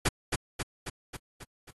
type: noise with echo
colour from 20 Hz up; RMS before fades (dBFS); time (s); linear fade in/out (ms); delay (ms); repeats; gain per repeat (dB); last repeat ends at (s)
pink; -24; 0.05-0.09; 10; 270; 6; -4; 1.71
effects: AAC 32 kbps